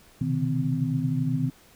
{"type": "tone cluster", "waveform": "sine", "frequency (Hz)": [126.4, 134.5, 144.1, 157.2, 255.8], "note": ["B2", "C3", "D3", "D#3", "C4"], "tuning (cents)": [41, 48, -33, 18, -39], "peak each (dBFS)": [-29, -33, -34, -27, -28], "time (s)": [0.21, 1.5], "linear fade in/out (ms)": 5, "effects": ["pink hiss -55 dBFS RMS until 1.75 s"]}